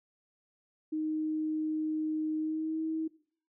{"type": "tone with pitch glide", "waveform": "sine", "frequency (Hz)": [311.1, 318.9], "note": ["D#4", "D#4"], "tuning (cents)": [0, 43], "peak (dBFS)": -30, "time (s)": [0.92, 3.08], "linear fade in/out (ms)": 10, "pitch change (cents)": 43, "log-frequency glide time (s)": [2.37, 2.81], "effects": ["noise-tail reverb RT60 0.5 s tail -19 dB re dry"]}